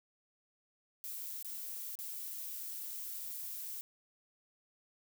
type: noise with dropouts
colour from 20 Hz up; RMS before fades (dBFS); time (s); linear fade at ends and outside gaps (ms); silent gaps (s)
violet; -43; 1.04-3.81; 0; 1.426-1.447 / 1.954-1.989
effects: none